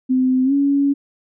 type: tone with pitch glide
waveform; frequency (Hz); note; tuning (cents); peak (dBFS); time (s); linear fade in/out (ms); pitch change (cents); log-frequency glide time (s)
sine; 257.4 to 280.7; C4 to C#4; -28 to +22; -13; 0.09-0.94; 20; +150; 0.44-0.53
effects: none